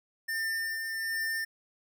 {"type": "tone with tremolo", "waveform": "square", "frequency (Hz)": 1799, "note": "A6", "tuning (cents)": 38, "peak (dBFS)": -30, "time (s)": [0.28, 1.45], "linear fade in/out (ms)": 10, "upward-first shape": "sine", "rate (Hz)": 1.3, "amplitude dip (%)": 35, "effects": []}